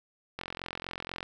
click train, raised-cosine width 0.3 ms, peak -20 dBFS, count 38, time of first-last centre 0.39-1.229 s, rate 44.1 Hz, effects none

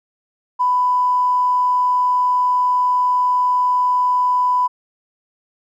triangle tone with tanh clipping, 995 Hz, B5, 13 cents sharp, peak -13 dBFS, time 0.59-4.68 s, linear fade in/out 20 ms, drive 3 dB, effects none

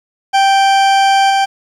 40% pulse tone with level steps, 783 Hz, G5, 2 cents flat, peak -7 / -9 dBFS, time 0.33-1.46 s, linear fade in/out 20 ms, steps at 1.3 s, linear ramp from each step 2 ms, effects low-pass 6000 Hz 12 dB/octave + 7-bit

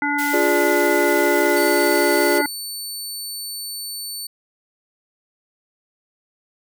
harmonic tone, 289.1 Hz, D4, 27 cents flat, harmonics 1 / 3 / 5 / 7, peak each -24 / -24 / -24 / -24 dBFS, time 0.02-2.46 s, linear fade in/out 2 ms
white high-pass noise, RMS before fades -30 dBFS, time 0.18-2.39 s, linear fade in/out 10 ms, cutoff 1800 Hz, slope 96 dB/octave
triangle chord, D diminished, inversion first, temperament equal with one note detuned, 350.2 / 415.3 / 587.3 Hz, F4 / Ab4 / D5, +5 / 0 / 0 cents, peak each -18 / -20 / -20 dBFS, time 0.33-2.42 s, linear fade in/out 10 ms
20% pulse tone, 4500 Hz, C#8, 25 cents sharp, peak -22 dBFS, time 1.56-4.27 s, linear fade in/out 5 ms
effects none

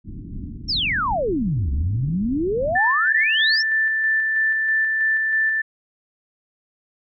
pink low-pass noise, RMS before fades -32 dBFS, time 0.04-2.8 s, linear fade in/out 50 ms, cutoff 300 Hz, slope 48 dB/octave
sine exponential two-way sweep, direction down then up, 5640 to 64.4 to 5640 Hz, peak -19 dBFS, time 0.68-3.63 s, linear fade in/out 20 ms, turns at 1.72 s
sine tone with tremolo, 1767 Hz, A6, 7 cents sharp, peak -16 dBFS, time 2.75-5.62 s, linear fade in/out 10 ms, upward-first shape square, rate 3.1 Hz, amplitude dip 25%
effects none

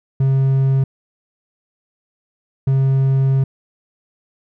triangle tone bursts at uneven times, 134.5 Hz, C3, 48 cents sharp, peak -10 dBFS, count 2, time 0.2-0.84 / 2.67-3.44 s, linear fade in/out 5 ms, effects none

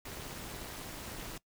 pink noise with amplitude modulation, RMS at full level -40 dBFS, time 0.05-1.38 s, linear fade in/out 5 ms, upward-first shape sine, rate 298 Hz, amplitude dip 90%, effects noise-tail reverb RT60 0.1 s tail -20 dB re dry

